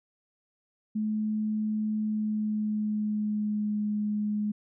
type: tone with pitch glide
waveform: sine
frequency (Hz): 214.6 to 209.7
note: A3 to G#3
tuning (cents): -43 to +17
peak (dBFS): -26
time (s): 0.95-4.52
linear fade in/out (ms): 10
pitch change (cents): -40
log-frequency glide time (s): 1.98-3.8
effects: none